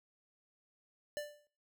square tone with exponential decay, 590 Hz, D5, 8 cents sharp, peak -35 dBFS, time 1.17-1.47 s, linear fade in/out 0 ms, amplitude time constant 64 ms, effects noise-tail reverb RT60 0.4 s tail -18 dB re dry

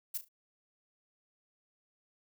violet noise with echo, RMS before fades -35 dBFS, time 0.14-0.18 s, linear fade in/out 10 ms, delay 36 ms, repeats 3, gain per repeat -11 dB, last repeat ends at 0.288 s, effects none

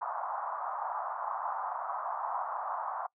white band-pass noise, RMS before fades -36 dBFS, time 0.01-3.07 s, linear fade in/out 10 ms, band 700 to 1200 Hz, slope 48 dB/octave, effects noise-tail reverb RT60 0.1 s tail -24 dB re dry

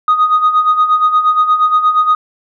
sine tone with tremolo, 1244.5 Hz, D#6, in tune, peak -4 dBFS, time 0.08-2.15 s, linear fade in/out 2 ms, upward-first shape sine, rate 8.5 Hz, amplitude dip 70%, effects tanh soft clip ceiling -4 dBFS

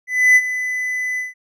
triangle tone with ADSR envelope, 2004 Hz, B6, 25 cents sharp, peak -5 dBFS, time 0.07-1.34 s, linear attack 290 ms, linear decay 45 ms, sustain -13 dB, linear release 160 ms, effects none

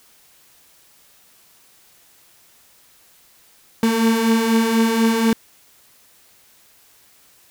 35% pulse beating tone pair, 223.1 / 227.2 Hz, A3 / A#3, +24 / -44 cents, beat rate 4.1 Hz, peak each -20 / -14 dBFS, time 3.83-5.33 s, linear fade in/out 2 ms, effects white hiss -53 dBFS RMS until 7.5 s

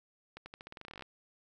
accelerating click train, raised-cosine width 0.3 ms, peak -30 dBFS, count 17, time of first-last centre 0.37-1.023 s, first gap 90 ms, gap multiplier 0.88, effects 12-bit

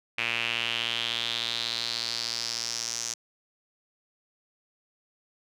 sawtooth tone with band-pass filter sweep, 116.54 Hz, A#2, in tune, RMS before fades -31 dBFS, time 0.18-3.14 s, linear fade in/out 5 ms, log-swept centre 2500 to 6200 Hz, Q 4.7, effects none

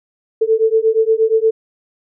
sine beating tone pair, 440 / 448.5 Hz, A4 / A4, 0 / +33 cents, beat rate 8.5 Hz, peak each -14 dBFS, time 0.41-1.51 s, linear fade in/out 10 ms, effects none

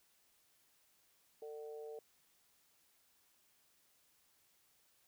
harmonic tone, 150 Hz, D3, 37 cents sharp, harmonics 3 / 4 / 5, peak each -46 / -55 / -58 dBFS, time 1.42-1.99 s, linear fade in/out 2 ms, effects white hiss -73 dBFS RMS until 5.07 s

